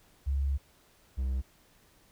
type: tone pair in turn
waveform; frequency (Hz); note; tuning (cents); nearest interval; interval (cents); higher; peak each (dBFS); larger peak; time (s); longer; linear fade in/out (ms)
sine / triangle; 69 / 65.13; C#2 / C2; -7 / -7; minor second; 100; first; -26 / -26; neither; 0.26-0.58 / 1.17-1.42; first; 20
effects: pink hiss -63 dBFS RMS until 2.11 s